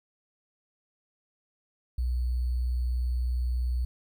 sine tone with sample-and-hold, 61.6 Hz, B1, 4 cents flat, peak -25 dBFS, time 1.98-3.85 s, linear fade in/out 5 ms, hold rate 4410 Hz, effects none

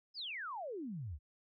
sine exponential sweep, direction down, 5274 to 64.6 Hz, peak -40 dBFS, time 0.14-1.19 s, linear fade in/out 50 ms, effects none

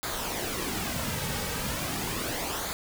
pink noise with flanger, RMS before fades -32 dBFS, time 0.03-2.73 s, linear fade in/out 0 ms, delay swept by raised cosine 0.35 to 2.95 ms, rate 0.37 Hz, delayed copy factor -0.55, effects none

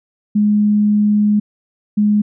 sine tone pair in turn, 208.8 / 208.8 Hz, G#3 / G#3, +10 / +10 cents, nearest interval unison, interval 0 cents, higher neither, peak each -10 dBFS, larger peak neither, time 0.35-1.4 / 1.97-2.22 s, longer first, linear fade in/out 10 ms, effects none

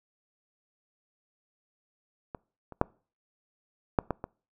clicks, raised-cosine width 1 ms, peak -23 / -29 / -8 / -8 / -14 / -21 dBFS, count 6, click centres 2.348 / 2.723 / 2.814 / 3.988 / 4.107 / 4.241 s, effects noise-tail reverb RT60 0.4 s tail -25 dB re dry

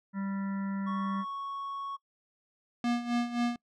harmonic tone, 196 Hz, G3, in tune, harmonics 1 / 3 / 5 / 7 / 9 / 10, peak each -31 / -52 / -46 / -47 / -51 / -54 dBFS, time 0.13-1.25 s, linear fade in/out 50 ms
triangle tone, 1108 Hz, C#6, 1 cent flat, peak -33 dBFS, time 0.86-1.97 s, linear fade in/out 20 ms
square tone with tremolo, 239.3 Hz, A#3, 46 cents sharp, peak -26 dBFS, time 2.84-3.56 s, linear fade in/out 2 ms, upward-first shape sine, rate 3.8 Hz, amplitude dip 75%
effects noise-tail reverb RT60 0.1 s tail -24 dB re dry + low-pass 5000 Hz 12 dB/octave

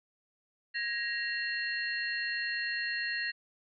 sine tone cluster, 1655 / 1884 / 2743 / 4238 Hz, G#6 / A#6 / F7 / C8, -6 / +18 / -32 / +21 cents, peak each -40 / -33 / -40 / -39 dBFS, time 0.74-3.32 s, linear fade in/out 20 ms, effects none

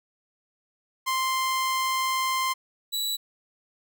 sawtooth tone pair in turn, 1046.5 / 3933 Hz, C6 / B7, 0 / -8 cents, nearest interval octave + major seventh, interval 2292 cents, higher second, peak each -20 / -23 dBFS, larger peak first, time 1.06-2.54 / 2.92-3.17 s, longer first, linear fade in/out 20 ms, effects none

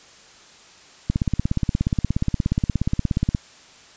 click train, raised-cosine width 5 ms, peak -7 dBFS, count 39, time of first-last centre 1.1-3.349 s, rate 16.9 Hz, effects white hiss -48 dBFS RMS until 3.96 s + resampled to 16000 Hz

